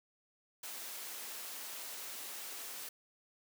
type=high-pass noise; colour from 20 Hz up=white; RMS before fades=-45 dBFS; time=0.63-2.89 s; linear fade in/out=5 ms; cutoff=300 Hz; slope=12 dB/octave; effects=none